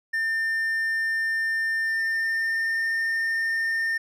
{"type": "tone with pitch glide", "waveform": "triangle", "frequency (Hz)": [1800, 1813.6], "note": ["A6", "A#6"], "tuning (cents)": [39, -48], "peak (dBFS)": -21, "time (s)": [0.13, 3.98], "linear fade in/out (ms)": 10, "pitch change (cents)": 13, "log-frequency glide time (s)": [1.82, 2.93], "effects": []}